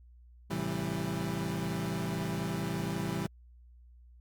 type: chord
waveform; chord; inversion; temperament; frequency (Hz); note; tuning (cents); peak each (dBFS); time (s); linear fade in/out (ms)
30% pulse; A minor seventh; none; equal with one note detuned; 110 / 133.95 / 164.81 / 196; A2 / C3 / E3 / G3; 0 / +41 / 0 / 0; -38 / -37 / -33 / -34; 0.5-3.27; 10
effects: added 60 Hz sine -53 dBFS peak until 4.2 s + Opus 48 kbps